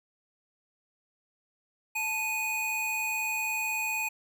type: tone pair together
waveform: square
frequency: 877.5 / 2482 Hz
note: A5 / D#7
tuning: -5 / -5 cents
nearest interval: octave + tritone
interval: 1800 cents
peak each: -37 / -30 dBFS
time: 1.95-4.09 s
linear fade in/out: 10 ms
effects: none